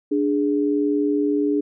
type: tone pair together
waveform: sine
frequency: 293.2 / 414.3 Hz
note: D4 / G#4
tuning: -3 / -4 cents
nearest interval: tritone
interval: 599 cents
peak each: -19 / -22 dBFS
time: 0.11-1.61 s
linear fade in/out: 10 ms
effects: none